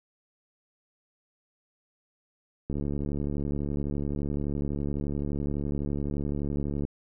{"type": "click train", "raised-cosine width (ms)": 3, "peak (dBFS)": -19, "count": 299, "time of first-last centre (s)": [2.7, 6.85], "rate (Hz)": 71.8, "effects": []}